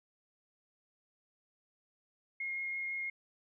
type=tone with vibrato; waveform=sine; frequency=2146 Hz; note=C7; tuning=43 cents sharp; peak=-35 dBFS; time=2.4-3.1 s; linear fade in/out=5 ms; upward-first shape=triangle; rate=6 Hz; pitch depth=8 cents each way; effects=none